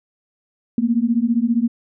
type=beating tone pair; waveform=sine; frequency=226.6 / 241.6 Hz; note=A#3 / B3; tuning=-49 / -38 cents; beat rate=15 Hz; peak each=-18 dBFS; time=0.78-1.68 s; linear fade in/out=2 ms; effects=none